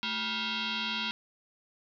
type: tone with frequency modulation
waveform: sine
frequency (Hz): 220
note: A3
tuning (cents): 0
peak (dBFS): -30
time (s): 0.03-1.11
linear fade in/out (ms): 0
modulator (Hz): 593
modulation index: 6.8
effects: none